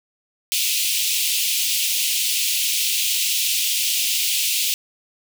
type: high-pass noise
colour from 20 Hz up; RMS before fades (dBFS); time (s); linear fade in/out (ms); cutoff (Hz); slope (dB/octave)
pink; -21; 0.52-4.74; 0; 2500; 48
effects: none